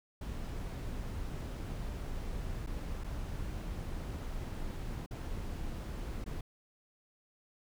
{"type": "noise with dropouts", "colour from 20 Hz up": "brown", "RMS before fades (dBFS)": -39, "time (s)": [0.21, 6.41], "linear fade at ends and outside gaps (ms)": 5, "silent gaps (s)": [[2.664, 2.671], [3.038, 3.042], [5.062, 5.109], [6.242, 6.261]], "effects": []}